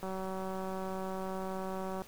click train, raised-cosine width 1 ms, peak -26 dBFS, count 377, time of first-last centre 0.03-2.019 s, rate 189 Hz, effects pink hiss -54 dBFS RMS until 2.07 s

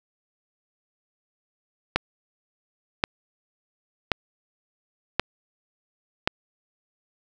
click train, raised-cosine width 0.3 ms, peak -3 dBFS, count 5, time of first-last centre 1.96-6.275 s, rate 0.927 Hz, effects none

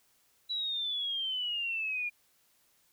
sine exponential sweep, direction down, 3951 to 2406 Hz, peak -31 dBFS, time 0.49-2.1 s, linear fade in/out 20 ms, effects white hiss -69 dBFS RMS until 2.92 s

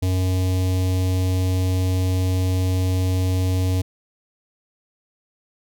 square tone with notch filter, 92.5 Hz, F#2, in tune, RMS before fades -20 dBFS, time 0.02-3.82 s, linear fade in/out 10 ms, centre 1400 Hz, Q 0.61, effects none

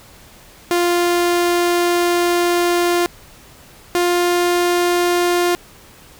sawtooth tone pair in turn, 349.2 / 351.6 Hz, F4 / F4, 0 / +12 cents, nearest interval unison, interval 12 cents, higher second, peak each -10 dBFS, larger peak neither, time 0.71-3.06 / 3.95-5.55 s, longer first, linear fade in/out 0 ms, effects pink hiss -44 dBFS RMS until 6.19 s

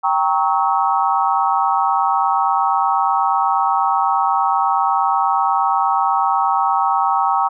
sine chord, G diminished seventh, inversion none, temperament equal with one note detuned, 784 / 932.3 / 1108.7 / 1289.1 Hz, G5 / Bb5 / Db6 / Fb6, 0 / 0 / 0 / -39 cents, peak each -18 / -19 / -20 / -21 dBFS, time 0.03-7.49 s, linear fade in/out 20 ms, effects none

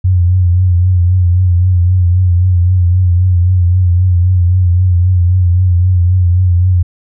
sine tone with vibrato, 89.9 Hz, F#2, 49 cents flat, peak -6 dBFS, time 0.04-6.83 s, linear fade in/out 10 ms, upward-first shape triangle, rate 3.8 Hz, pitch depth 68 cents each way, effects none

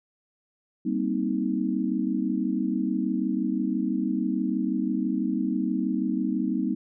sine chord, C minor seventh, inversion second, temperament just, 196.22 / 235.5 / 261.6 / 314 Hz, G3 / Bb3 / C4 / Eb4, +2 / +18 / 0 / +16 cents, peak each -29 dBFS, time 0.85-6.75 s, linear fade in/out 10 ms, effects none

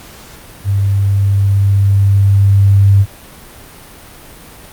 sine tone with level ramp, 99.1 Hz, G2, 19 cents sharp, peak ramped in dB -10 to -4 dBFS, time 0.64-3.06 s, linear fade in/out 50 ms, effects pink hiss -36 dBFS RMS until 4.72 s + Opus 48 kbps

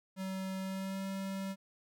square tone with pitch glide, 190 to 193.54 Hz, F#3 to G3, +46 to -22 cents, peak -37 dBFS, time 0.16-1.56 s, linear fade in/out 50 ms, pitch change +32 cents, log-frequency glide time 0.59-1.05 s, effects none

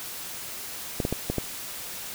clicks, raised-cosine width 2 ms, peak -12 dBFS, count 5, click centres 1.002 / 1.051 / 1.126 / 1.3 / 1.383 s, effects white hiss -37 dBFS RMS until 2.14 s

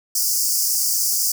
pink high-pass noise, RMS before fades -20 dBFS, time 0.15-1.32 s, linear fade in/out 5 ms, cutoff 4800 Hz, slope 96 dB/octave, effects none

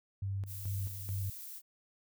sine tone with tremolo, 98 Hz, G2, in tune, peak -33 dBFS, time 0.22-1.3 s, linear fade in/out 5 ms, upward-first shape square, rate 2.3 Hz, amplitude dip 65%
violet noise, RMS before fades -46 dBFS, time 0.46-1.62 s, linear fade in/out 50 ms
effects none

